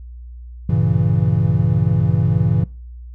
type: chord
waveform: triangle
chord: G diminished seventh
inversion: none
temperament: equal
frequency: 98 / 116.54 / 138.59 / 164.81 Hz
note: G2 / Bb2 / Db3 / Fb3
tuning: 0 / 0 / 0 / 0 cents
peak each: -17 dBFS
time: 0.69-2.64 s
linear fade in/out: 5 ms
effects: noise-tail reverb RT60 0.4 s tail -23 dB re dry + added 60 Hz sine -32 dBFS peak until 3.14 s